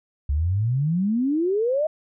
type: exponential sweep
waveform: sine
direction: up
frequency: 67.5 to 639 Hz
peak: -19 dBFS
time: 0.29-1.87 s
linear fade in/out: 5 ms
effects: none